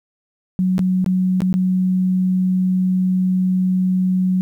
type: tone with dropouts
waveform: sine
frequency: 185 Hz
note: F#3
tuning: in tune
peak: -14 dBFS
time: 0.59-4.41 s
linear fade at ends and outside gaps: 0 ms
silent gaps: 0.781-0.792 / 1.044-1.062 / 1.405-1.419 / 1.528-1.54 s
effects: 9-bit